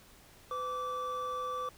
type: tone pair together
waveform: triangle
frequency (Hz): 504.5 / 1163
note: B4 / D6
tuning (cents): +37 / -17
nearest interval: octave + major second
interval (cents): 1446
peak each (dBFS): -38 / -33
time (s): 0.51-1.69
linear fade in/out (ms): 2
effects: pink hiss -58 dBFS RMS until 1.77 s